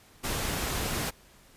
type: noise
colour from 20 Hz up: pink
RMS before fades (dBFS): -31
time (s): 0.23-1.11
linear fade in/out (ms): 20
effects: pink hiss -57 dBFS RMS until 1.56 s + resampled to 32000 Hz